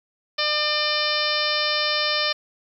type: harmonic tone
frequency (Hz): 600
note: D5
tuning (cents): +37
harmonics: 1 / 2 / 3 / 4 / 5 / 6 / 7 / 8 / 9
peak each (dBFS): -29 / -29 / -29 / -29 / -29 / -29 / -29 / -29 / -29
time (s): 0.38-2.33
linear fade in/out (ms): 10
effects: 9-bit